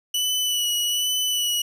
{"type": "tone with vibrato", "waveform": "sawtooth", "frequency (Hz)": 2960, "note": "F#7", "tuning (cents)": 0, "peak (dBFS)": -18, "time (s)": [0.14, 1.62], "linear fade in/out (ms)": 5, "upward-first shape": "sine", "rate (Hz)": 1.2, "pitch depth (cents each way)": 27, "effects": []}